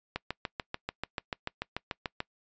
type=click train; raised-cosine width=0.3 ms; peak=-16 dBFS; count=15; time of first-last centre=0.16-2.204 s; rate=6.85 Hz; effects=noise-tail reverb RT60 0.1 s tail -24 dB re dry + resampled to 16000 Hz